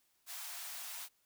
white high-pass noise, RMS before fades -45 dBFS, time 0.26-1.09 s, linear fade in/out 50 ms, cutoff 640 Hz, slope 96 dB/octave, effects white hiss -75 dBFS RMS until 1.25 s

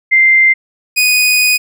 sine / sawtooth tone pair in turn, 2089 / 2484 Hz, C7 / D#7, -3 / -3 cents, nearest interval minor third, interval 300 cents, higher second, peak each -5 dBFS, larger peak neither, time 0.11-0.54 / 0.96-1.58 s, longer second, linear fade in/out 20 ms, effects none

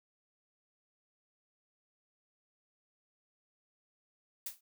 blue noise with exponential decay, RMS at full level -35 dBFS, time 4.46-4.61 s, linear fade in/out 5 ms, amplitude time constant 31 ms, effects none

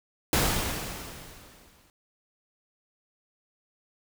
pink noise with exponential decay, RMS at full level -22 dBFS, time 0.33-1.9 s, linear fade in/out 1 ms, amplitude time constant 340 ms, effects none

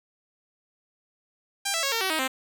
5% pulse tone with pitch steps, 795 / 660.8 / 549.3 / 456.6 / 379.5 / 315.5 / 262.3 Hz, G5 / E5 / C#5 / A#4 / F#4 / D#4 / C4, +24 / +4 / -16 / -36 / +44 / +24 / +4 cents, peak -13 dBFS, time 1.65-2.28 s, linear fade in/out 10 ms, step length 90 ms, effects 9-bit

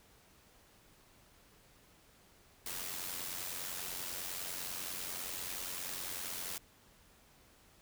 white noise with amplitude modulation, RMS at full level -39 dBFS, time 2.66-6.58 s, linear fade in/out 2 ms, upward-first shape sine, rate 90.1 Hz, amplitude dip 55%, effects pink hiss -64 dBFS RMS until 7.81 s

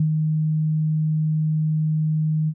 sine tone with ADSR envelope, 155.56 Hz, D#3, in tune, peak -15 dBFS, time 0-2.54 s, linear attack 4 ms, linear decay 83 ms, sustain -3 dB, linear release 58 ms, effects none

